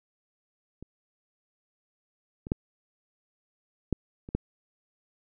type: clicks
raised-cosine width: 3 ms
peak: -29 / -26 / -11 / -12 / -28 / -13 dBFS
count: 6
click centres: 0.826 / 2.469 / 2.519 / 3.927 / 4.289 / 4.35 s
effects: none